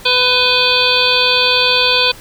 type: harmonic tone with a mistuned harmonic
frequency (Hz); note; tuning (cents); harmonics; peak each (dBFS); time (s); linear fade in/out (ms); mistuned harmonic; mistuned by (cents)
499.3; B4; +19; 1 / 2 / 3 / 5 / 6 / 7 / 8 / 9; -19 / -20 / -22 / -16 / -20 / -16 / -20 / -18; 0.05-2.12; 10; 6; +100
effects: pink hiss -37 dBFS RMS until 2.2 s